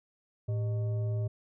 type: tone with frequency modulation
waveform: sine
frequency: 110 Hz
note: A2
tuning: in tune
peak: -28 dBFS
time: 0.48-1.28 s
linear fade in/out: 10 ms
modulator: 504 Hz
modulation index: 0.32
effects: none